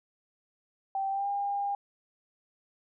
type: tone with pitch glide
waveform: sine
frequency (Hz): 779 to 804.6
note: G5 to G5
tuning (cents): -11 to +45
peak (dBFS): -28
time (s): 0.95-1.75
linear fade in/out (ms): 2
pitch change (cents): +56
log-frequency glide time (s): 1.1-1.28
effects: none